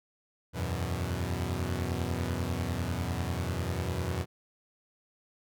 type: chord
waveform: sawtooth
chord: E suspended second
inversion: none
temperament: equal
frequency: 82.41 / 92.5 / 123.47 Hz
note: E2 / F#2 / B2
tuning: 0 / 0 / 0 cents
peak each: -30 / -30 / -32 dBFS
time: 0.53-4.26 s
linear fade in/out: 50 ms
effects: none